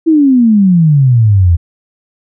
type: exponential sweep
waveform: sine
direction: down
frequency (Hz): 332.7 to 81.5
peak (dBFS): -4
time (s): 0.06-1.57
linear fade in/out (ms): 20
effects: none